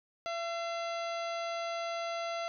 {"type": "harmonic tone with a mistuned harmonic", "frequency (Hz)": 675, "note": "E5", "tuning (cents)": 41, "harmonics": [1, 2, 3, 4, 5, 6, 7, 9], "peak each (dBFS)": [-35, -41, -45, -47, -49, -51, -52, -54], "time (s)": [0.26, 2.48], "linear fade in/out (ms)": 0, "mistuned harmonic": 3, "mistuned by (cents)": 32, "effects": []}